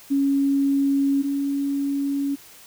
sine tone pair in turn, 277.2 / 279.9 Hz, C#4 / C#4, 0 / +17 cents, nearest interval unison, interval 17 cents, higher second, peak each -17 / -21 dBFS, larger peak first, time 0.1-1.23 / 1.23-2.36 s, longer neither, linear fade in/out 20 ms, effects white hiss -47 dBFS RMS until 2.66 s

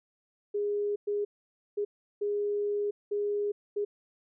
sine tone bursts at uneven times, 411.3 Hz, G#4, 17 cents flat, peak -27 dBFS, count 6, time 0.54-0.96 / 1.07-1.25 / 1.77-1.85 / 2.21-2.91 / 3.11-3.52 / 3.76-3.85 s, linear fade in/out 10 ms, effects none

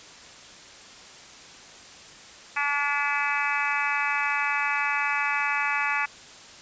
harmonic tone, 287.3 Hz, D4, 38 cents flat, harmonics 3 / 4 / 5 / 6 / 7 / 8 / 9, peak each -31 / -31 / -31 / -31 / -31 / -31 / -31 dBFS, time 2.56-6.06 s, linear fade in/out 10 ms, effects white hiss -46 dBFS RMS until 6.61 s + resampled to 16000 Hz

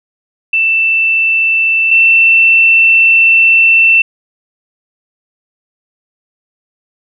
sine tone pair in turn, 2664 / 2681 Hz, E7 / E7, +18 / +29 cents, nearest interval unison, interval 11 cents, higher second, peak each -8 / -4 dBFS, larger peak second, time 0.53-1.91 / 1.91-4.02 s, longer second, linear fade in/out 5 ms, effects none

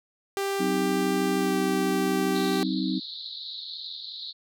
sawtooth tone with pitch glide, 394 to 389.2 Hz, G4 to G4, +9 to -12 cents, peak -22 dBFS, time 0.37-2.63 s, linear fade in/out 0 ms, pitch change -21 cents, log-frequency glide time 1.36-1.56 s
sine chord, C diminished, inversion second, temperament just, 188.37 / 261.6 / 314 Hz, Gb3 / C4 / Eb4, +31 / 0 / +16 cents, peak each -29 dBFS, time 0.59-3 s, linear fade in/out 20 ms
white band-pass noise, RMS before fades -38 dBFS, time 2.34-4.33 s, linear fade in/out 20 ms, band 3700 to 4300 Hz, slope 96 dB/octave
effects none

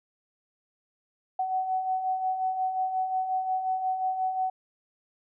sine beating tone pair, 746 / 751.6 Hz, F#5 / F#5, +14 / +27 cents, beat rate 5.6 Hz, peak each -35 / -26 dBFS, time 1.39-4.5 s, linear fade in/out 5 ms, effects none

